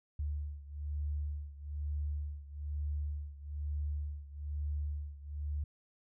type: beating tone pair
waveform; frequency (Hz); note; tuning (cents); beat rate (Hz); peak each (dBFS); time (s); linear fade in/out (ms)
sine; 73.2 / 74.3; D2 / D2; -5 / +21; 1.1; -37 / -40; 0.19-5.64; 5
effects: none